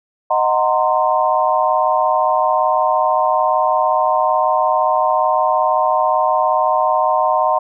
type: chord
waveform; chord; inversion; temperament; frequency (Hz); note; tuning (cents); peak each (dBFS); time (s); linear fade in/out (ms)
sine; C half-diminished seventh; first; equal with one note detuned; 622.3 / 740 / 921.1 / 1046.5; Eb5 / Gb5 / Bb5 / C6; 0 / 0 / -21 / 0; -18; 0.3-7.59; 10
effects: none